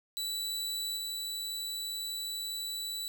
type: tone with level steps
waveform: sawtooth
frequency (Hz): 3951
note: B7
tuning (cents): 0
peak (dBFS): -30 / -32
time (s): 0.17-3.08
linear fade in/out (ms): 0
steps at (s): 0.96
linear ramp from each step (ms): 20
effects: none